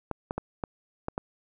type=clicks; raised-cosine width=1 ms; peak=-16 dBFS; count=6; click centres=0.113 / 0.309 / 0.38 / 0.638 / 1.084 / 1.179 s; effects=none